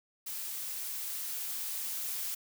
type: noise with level ramp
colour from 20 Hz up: blue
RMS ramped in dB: -39 to -36 dBFS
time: 0.26-2.35 s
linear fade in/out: 10 ms
effects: none